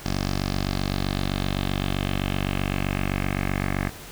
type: tone with low-pass filter sweep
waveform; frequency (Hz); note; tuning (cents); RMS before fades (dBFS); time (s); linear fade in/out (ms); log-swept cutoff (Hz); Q
10% pulse; 47.77; G1; -44; -26; 0.04-3.9; 20; 5500 to 2000; 3.1
effects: pink hiss -41 dBFS RMS until 4.11 s